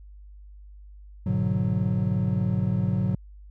triangle chord, G# half-diminished seventh, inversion none, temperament equal, 103.83 / 123.47 / 146.83 / 185 Hz, G#2 / B2 / D3 / F#3, 0 / 0 / 0 / 0 cents, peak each -25 / -26 / -28 / -24 dBFS, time 1.26-3.15 s, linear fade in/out 5 ms, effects added 50 Hz sine -43 dBFS peak until 3.5 s

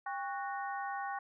harmonic tone with a mistuned harmonic, 370 Hz, F#4, in tune, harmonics 2 / 3 / 4 / 5, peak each -38 / -42 / -44 / -46 dBFS, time 0.06-1.19 s, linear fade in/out 5 ms, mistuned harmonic 2, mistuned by +130 cents, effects none

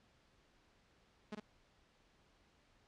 sawtooth tone with echo, 211.4 Hz, G#3, 31 cents sharp, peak -38 dBFS, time 1.32-1.35 s, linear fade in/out 5 ms, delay 50 ms, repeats 1, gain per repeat -3 dB, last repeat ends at 1.4 s, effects pink hiss -71 dBFS RMS until 2.87 s + low-pass 5000 Hz 12 dB/octave

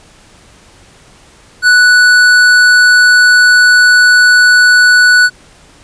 triangle tone with hard clipping, 1480 Hz, F#6, in tune, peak -5 dBFS, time 1.62-5.3 s, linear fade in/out 50 ms, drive 15 dB, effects pink hiss -42 dBFS RMS until 5.83 s + resampled to 22050 Hz

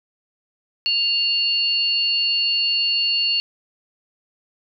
sine tone pair together, 2794 / 4412 Hz, F7 / C#8, 0 / -9 cents, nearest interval minor sixth, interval 791 cents, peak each -20 dBFS, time 0.86-3.4 s, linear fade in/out 0 ms, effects none

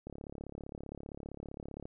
click train, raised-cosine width 2 ms, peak -30 dBFS, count 64, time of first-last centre 0.07-1.855 s, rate 35.3 Hz, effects none

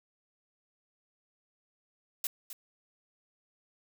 blue noise with echo, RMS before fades -32 dBFS, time 2.24-2.27 s, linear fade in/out 2 ms, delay 260 ms, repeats 1, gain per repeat -11 dB, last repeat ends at 2.53 s, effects none

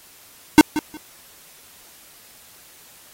square tone with echo, 305.7 Hz, D#4, 30 cents flat, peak -5 dBFS, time 0.58-0.61 s, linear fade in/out 0 ms, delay 180 ms, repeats 2, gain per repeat -14 dB, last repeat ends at 0.97 s, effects white hiss -48 dBFS RMS until 3.13 s + AAC 48 kbps

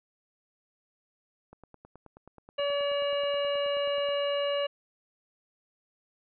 click train, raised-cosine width 1 ms, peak -35 dBFS, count 25, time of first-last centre 1.53-4.089 s, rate 9.38 Hz
harmonic tone, 570 Hz, C#5, 48 cents sharp, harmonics 1 / 2 / 3 / 4 / 5 / 7, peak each -27 / -38 / -42 / -44 / -35 / -48 dBFS, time 2.58-4.67 s, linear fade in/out 10 ms
effects none

